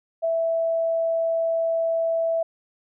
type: tone with ADSR envelope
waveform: sine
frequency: 659.3 Hz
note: E5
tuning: in tune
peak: -18 dBFS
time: 0.22-2.43 s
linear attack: 27 ms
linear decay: 3 ms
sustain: -2 dB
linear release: 5 ms
effects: none